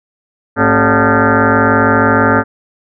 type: tone with frequency modulation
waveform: sine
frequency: 554.4 Hz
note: C#5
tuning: in tune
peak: -7 dBFS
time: 0.56-2.44 s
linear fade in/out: 50 ms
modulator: 165 Hz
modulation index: 6.5
effects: none